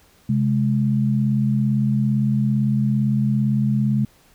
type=tone pair together; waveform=sine; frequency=132.29 / 210 Hz; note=C3 / G#3; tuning=+19 / +19 cents; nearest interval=minor sixth; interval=800 cents; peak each=-19 dBFS; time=0.29-4.05 s; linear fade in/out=5 ms; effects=pink hiss -55 dBFS RMS until 4.34 s